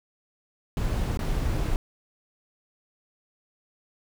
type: noise with dropouts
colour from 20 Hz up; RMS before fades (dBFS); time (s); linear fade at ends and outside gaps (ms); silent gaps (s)
brown; -26; 0.77-1.76; 1; 1.173-1.191
effects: none